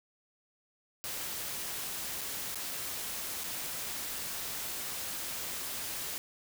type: noise with dropouts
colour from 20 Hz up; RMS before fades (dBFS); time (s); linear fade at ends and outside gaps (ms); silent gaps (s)
white; -38; 1.04-6.18; 0; 2.21-2.214 / 2.546-2.556 / 3.436-3.441
effects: none